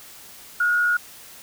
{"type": "tone with frequency modulation", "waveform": "sine", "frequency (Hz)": 1438, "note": "F#6", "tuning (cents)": -50, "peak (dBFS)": -17, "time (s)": [0.6, 0.97], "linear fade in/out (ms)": 5, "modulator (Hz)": 86.1, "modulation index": 0.39, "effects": ["white hiss -44 dBFS RMS until 1.42 s"]}